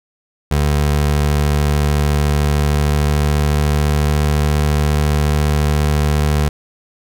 25% pulse tone with pitch glide, 73.42 to 74.4 Hz, D2 to D2, 0 to +23 cents, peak -9 dBFS, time 0.51-6.49 s, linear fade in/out 5 ms, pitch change +23 cents, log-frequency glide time 2.35-4.42 s, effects none

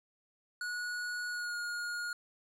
square tone with pitch glide, 1459 to 1431.5 Hz, F#6 to F6, -25 to +42 cents, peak -36 dBFS, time 0.61-2.13 s, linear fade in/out 2 ms, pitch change -33 cents, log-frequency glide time 1.29-1.56 s, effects low-pass 10000 Hz 12 dB/octave

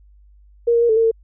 sine tone with pitch steps, 470.4 / 467 / 471.8 / 439.4 / 454.4 / 450.6 Hz, A#4 / A#4 / A#4 / A4 / A#4 / A4, +16 / +3 / +21 / -2 / -44 / +41 cents, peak -12 dBFS, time 0.67-1.114 s, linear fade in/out 10 ms, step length 74 ms, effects added 50 Hz sine -46 dBFS peak until 1.23 s

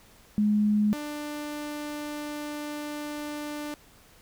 sine / sawtooth tone pair in turn, 209.7 / 296.4 Hz, G#3 / D4, +17 / +16 cents, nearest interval tritone, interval 599 cents, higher second, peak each -20 / -29 dBFS, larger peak first, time 0.38-0.93 / 0.93-3.74 s, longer second, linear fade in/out 0 ms, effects pink hiss -56 dBFS RMS until 4.21 s

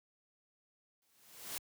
white noise with exponential growth, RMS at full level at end -39 dBFS, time 1.02-1.58 s, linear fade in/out 1 ms, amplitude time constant 120 ms, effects high-pass 80 Hz 12 dB/octave

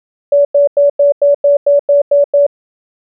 sine tone bursts, 572 Hz, D5, 46 cents flat, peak -5 dBFS, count 10, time 0.32-2.466 s, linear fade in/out 5 ms, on 130 ms, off 94 ms, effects none

